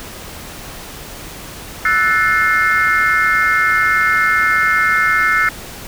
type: chord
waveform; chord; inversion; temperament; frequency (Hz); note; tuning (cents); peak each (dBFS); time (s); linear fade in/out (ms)
sine; F# half-diminished seventh; third; equal with one note detuned; 1318.5 / 1480 / 1760 / 2127; E6 / F#6 / A6 / C7; 0 / 0 / 0 / +28; -16; 1.85-5.49; 2
effects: tanh soft clip ceiling -4 dBFS + pink hiss -32 dBFS RMS until 5.87 s